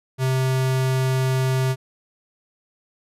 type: tone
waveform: square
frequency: 130.81 Hz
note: C3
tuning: in tune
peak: -19 dBFS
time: 0.18-1.76 s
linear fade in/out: 50 ms
effects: resampled to 32000 Hz